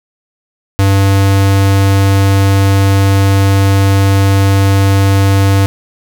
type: tone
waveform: square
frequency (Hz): 98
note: G2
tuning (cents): 0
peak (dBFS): -7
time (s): 0.79-5.66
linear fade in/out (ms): 0
effects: none